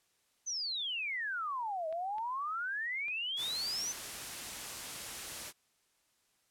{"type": "exponential two-way sweep", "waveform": "sine", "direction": "down then up", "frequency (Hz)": [6272, 622.3, 6272], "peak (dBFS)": -34, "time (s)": [0.46, 3.93], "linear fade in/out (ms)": 20, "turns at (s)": 1.88}
{"type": "clicks", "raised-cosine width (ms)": 0.3, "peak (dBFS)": -37, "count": 4, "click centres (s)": [1.926, 2.183, 3.083, 3.807]}
{"type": "noise", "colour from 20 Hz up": "white", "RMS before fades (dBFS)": -42, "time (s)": [3.36, 5.53], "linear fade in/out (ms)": 50}
{"effects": ["white hiss -74 dBFS RMS until 6.5 s", "low-pass 11000 Hz 12 dB/octave"]}